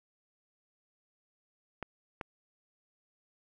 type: clicks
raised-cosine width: 0.5 ms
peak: -22 dBFS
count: 2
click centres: 1.827 / 2.212 s
effects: none